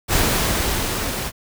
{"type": "noise with level ramp", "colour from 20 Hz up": "pink", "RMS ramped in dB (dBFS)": [-17, -26], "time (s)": [0.08, 1.32], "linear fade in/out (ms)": 50, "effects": []}